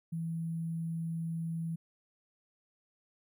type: tone with sample-and-hold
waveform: sine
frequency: 164.7 Hz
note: E3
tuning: 1 cent flat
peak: -33 dBFS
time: 0.12-1.76 s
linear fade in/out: 10 ms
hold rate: 11025 Hz
effects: none